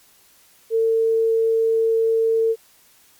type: tone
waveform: sine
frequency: 450.8 Hz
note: A4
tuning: 42 cents sharp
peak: -15 dBFS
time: 0.7-2.56 s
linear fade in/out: 50 ms
effects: white hiss -54 dBFS RMS until 3.19 s + MP3 96 kbps